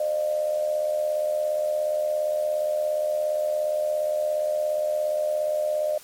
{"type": "tone with amplitude modulation", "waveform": "sine", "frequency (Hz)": 608, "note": "D#5", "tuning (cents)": -40, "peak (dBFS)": -19, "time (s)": [0, 5.98], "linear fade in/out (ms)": 5, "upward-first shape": "sine", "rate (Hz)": 77.2, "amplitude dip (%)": 60, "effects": ["white hiss -47 dBFS RMS until 6.03 s", "MP3 64 kbps"]}